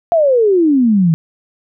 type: exponential sweep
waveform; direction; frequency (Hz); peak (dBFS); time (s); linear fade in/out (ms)
sine; down; 697 to 155.56; -8; 0.12-1.14; 0
effects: none